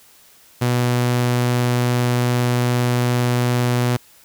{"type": "tone", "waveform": "sawtooth", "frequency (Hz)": 122.5, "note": "B2", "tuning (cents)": -14, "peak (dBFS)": -12, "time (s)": [0.61, 3.97], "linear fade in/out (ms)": 10, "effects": ["white hiss -50 dBFS RMS until 4.24 s"]}